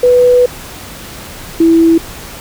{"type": "tone pair in turn", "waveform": "sine", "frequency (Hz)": [493.9, 329.6], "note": ["B4", "E4"], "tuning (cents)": [0, 0], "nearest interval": "perfect fifth", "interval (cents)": 700, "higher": "first", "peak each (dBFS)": -4, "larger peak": "neither", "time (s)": [[0.03, 0.46], [1.6, 1.98]], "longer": "first", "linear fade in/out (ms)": 5, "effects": ["pink hiss -29 dBFS RMS until 2.4 s"]}